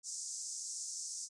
pink band-pass noise, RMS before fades -43 dBFS, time 0.03-1.29 s, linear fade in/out 50 ms, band 5500 to 8500 Hz, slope 48 dB/octave, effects resampled to 24000 Hz

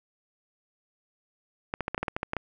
clicks, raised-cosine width 0.5 ms, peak -14 dBFS, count 11, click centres 1.739 / 1.807 / 1.881 / 1.946 / 1.979 / 2.03 / 2.082 / 2.165 / 2.231 / 2.334 / 2.367 s, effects none

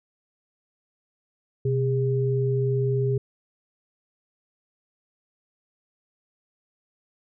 sine tone pair together, 127.5 / 405.7 Hz, C3 / G#4, -44 / -41 cents, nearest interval octave + minor sixth, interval 2003 cents, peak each -22 / -25 dBFS, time 1.65-3.18 s, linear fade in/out 5 ms, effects none

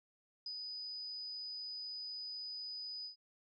sine tone with ADSR envelope, 4978 Hz, D#8, in tune, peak -40 dBFS, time 0.46-3.16 s, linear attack 3 ms, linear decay 75 ms, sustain -2 dB, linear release 110 ms, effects none

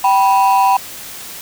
triangle ring-modulated tone, 880 Hz, A5, in tune, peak -4 dBFS, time 0.04-0.77 s, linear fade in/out 5 ms, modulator 103 Hz, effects white hiss -31 dBFS RMS until 1.41 s

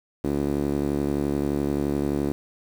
sawtooth tone with band-pass filter, 71.6 Hz, D2, 43 cents flat, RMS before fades -25 dBFS, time 0.24-2.32 s, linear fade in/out 0 ms, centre 320 Hz, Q 2.2, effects 7-bit

